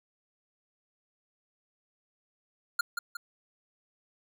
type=tone with echo; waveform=square; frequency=1406 Hz; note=F6; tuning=11 cents sharp; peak=-24 dBFS; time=2.79-2.81 s; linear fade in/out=5 ms; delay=180 ms; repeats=2; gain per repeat=-6 dB; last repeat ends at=3.17 s; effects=none